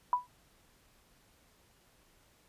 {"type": "tone with exponential decay", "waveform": "sine", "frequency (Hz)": 987.8, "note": "B5", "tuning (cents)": 0, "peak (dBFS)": -21, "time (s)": [0.13, 0.27], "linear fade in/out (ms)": 1, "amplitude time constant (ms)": 29, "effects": ["pink hiss -66 dBFS RMS until 2.48 s", "resampled to 32000 Hz"]}